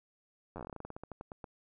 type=slowing click train; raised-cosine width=1 ms; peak=-29 dBFS; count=20; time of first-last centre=0.56-1.442 s; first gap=10 ms; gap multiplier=1.15; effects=none